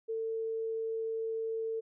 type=tone; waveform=sine; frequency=448.3 Hz; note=A4; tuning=32 cents sharp; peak=-32 dBFS; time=0.08-1.81 s; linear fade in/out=20 ms; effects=none